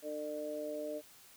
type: harmonic tone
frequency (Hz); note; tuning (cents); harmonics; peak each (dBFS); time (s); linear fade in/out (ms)
150.4; D3; +42; 2 / 3 / 4; -44 / -44 / -39; 0.02-1.02; 50
effects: white hiss -59 dBFS RMS until 1.36 s

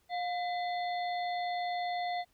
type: harmonic tone with a mistuned harmonic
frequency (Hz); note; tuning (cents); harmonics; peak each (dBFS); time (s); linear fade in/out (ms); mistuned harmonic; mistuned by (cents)
710; F5; +28; 1 / 3 / 5 / 6; -32 / -42 / -46 / -48; 0.09-2.25; 50; 3; -93
effects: pink hiss -71 dBFS RMS until 2.33 s

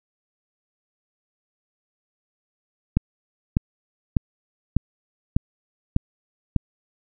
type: click train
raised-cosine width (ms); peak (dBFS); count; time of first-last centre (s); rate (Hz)
5; -5; 7; 2.97-6.563; 1.67
effects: none

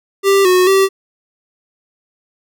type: tone with pitch steps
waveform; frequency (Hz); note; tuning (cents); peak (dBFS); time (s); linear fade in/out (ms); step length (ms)
square; 393.6 / 365.9 / 387.1; G4 / F#4 / G4; +7 / -19 / -22; -9; 0.23-0.89; 50; 220
effects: none

